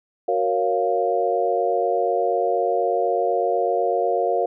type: chord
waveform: sine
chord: Gb major seventh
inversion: none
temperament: equal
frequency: 370 / 466.2 / 554.4 / 698.5 Hz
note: Gb4 / Bb4 / Db5 / F5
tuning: 0 / 0 / 0 / 0 cents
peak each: -26 / -23 / -25 / -22 dBFS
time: 0.28-4.46 s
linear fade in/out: 5 ms
effects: none